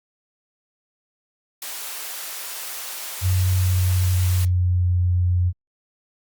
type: high-pass noise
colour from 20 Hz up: white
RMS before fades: -32 dBFS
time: 1.62-4.45 s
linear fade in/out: 2 ms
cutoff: 540 Hz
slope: 12 dB/octave
type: tone with pitch glide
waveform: sine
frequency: 92.5 to 89.25 Hz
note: F#2 to F2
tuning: 0 to +38 cents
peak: -16 dBFS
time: 3.21-5.53 s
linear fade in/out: 50 ms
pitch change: -62 cents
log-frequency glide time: 3.53-4.9 s
effects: Opus 48 kbps